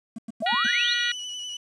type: tone bursts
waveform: triangle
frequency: 225.3 Hz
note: A3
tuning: 41 cents sharp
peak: -29 dBFS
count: 5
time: 0.16-0.669 s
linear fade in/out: 5 ms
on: 25 ms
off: 96 ms
type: exponential sweep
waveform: sine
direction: up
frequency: 620 to 4375 Hz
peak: -24 dBFS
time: 0.42-0.94 s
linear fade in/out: 5 ms
type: harmonic tone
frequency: 480.7 Hz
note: B4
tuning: 47 cents flat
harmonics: 3 / 4 / 5 / 6 / 7 / 8 / 9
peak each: -30 / -27 / -34 / -30 / -33 / -32 / -37 dBFS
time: 0.46-1.12 s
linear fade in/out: 5 ms
type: tone with vibrato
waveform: 35% pulse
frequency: 2960 Hz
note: F#7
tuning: in tune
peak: -30 dBFS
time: 0.64-1.57 s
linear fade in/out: 5 ms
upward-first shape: square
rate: 10 Hz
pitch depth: 20 cents each way
effects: resampled to 24000 Hz + 9-bit